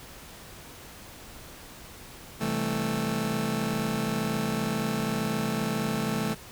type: chord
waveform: sawtooth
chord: A minor seventh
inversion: first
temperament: just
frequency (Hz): 132 / 165 / 198 / 220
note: C3 / E3 / G3 / A3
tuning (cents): +16 / +2 / +18 / 0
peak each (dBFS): -31 / -29 / -31 / -25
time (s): 2.4-6.35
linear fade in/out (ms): 20
effects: pink hiss -46 dBFS RMS until 6.51 s